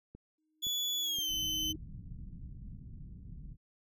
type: click train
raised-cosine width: 3 ms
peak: -36 dBFS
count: 4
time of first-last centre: 0.15-1.704 s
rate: 1.93 Hz
type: tone with exponential growth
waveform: sine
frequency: 311.1 Hz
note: D#4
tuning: in tune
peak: -39 dBFS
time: 0.38-1.76 s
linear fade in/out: 5 ms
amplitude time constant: 300 ms
type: tone with pitch glide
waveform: 35% pulse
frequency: 3424 to 3050 Hz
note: A7 to G7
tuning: -48 to -48 cents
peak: -30 dBFS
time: 0.62-1.73 s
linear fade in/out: 20 ms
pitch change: -200 cents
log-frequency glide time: 1.01-1.3 s
type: low-pass noise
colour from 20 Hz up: pink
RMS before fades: -46 dBFS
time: 1.28-3.57 s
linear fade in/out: 50 ms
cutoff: 190 Hz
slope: 24 dB/octave
effects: none